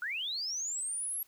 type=linear sweep; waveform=sine; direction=up; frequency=1396.9 to 11580 Hz; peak=-33 dBFS; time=0.02-1.23 s; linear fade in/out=2 ms; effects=white hiss -65 dBFS RMS until 1.27 s